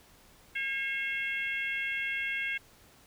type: harmonic tone with a mistuned harmonic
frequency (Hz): 540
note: C#5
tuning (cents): -45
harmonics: 3 / 4 / 5 / 6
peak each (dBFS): -36 / -33 / -37 / -44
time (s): 0.55-2.58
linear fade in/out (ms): 10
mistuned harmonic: 6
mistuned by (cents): +26
effects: pink hiss -59 dBFS RMS until 3.06 s